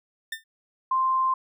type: tone with exponential decay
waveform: 30% pulse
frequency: 1800 Hz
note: A6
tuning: 39 cents sharp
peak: -24 dBFS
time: 0.32-0.44 s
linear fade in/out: 5 ms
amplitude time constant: 25 ms
type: tone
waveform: sine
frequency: 1046.5 Hz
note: C6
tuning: in tune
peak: -20 dBFS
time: 0.91-1.34 s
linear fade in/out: 5 ms
effects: none